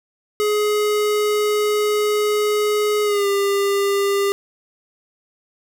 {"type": "tone with pitch glide", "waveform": "square", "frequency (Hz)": [419.8, 399.5], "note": ["G#4", "G4"], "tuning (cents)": [19, 33], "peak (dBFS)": -17, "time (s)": [0.4, 4.32], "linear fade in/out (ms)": 0, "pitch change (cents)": -86, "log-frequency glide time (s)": [3.03, 3.27], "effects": []}